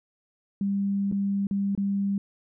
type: tone with dropouts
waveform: sine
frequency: 198.7 Hz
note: G3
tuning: 24 cents sharp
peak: -23 dBFS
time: 0.61-2.18 s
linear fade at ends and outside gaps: 2 ms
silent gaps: 1.115-1.123 / 1.47-1.51 / 1.751-1.776 s
effects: none